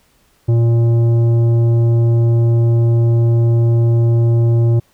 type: tone with tanh clipping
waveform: triangle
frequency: 116.54 Hz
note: A#2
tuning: in tune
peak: -11 dBFS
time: 0.48-4.8 s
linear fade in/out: 10 ms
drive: 14 dB
effects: pink hiss -56 dBFS RMS until 4.93 s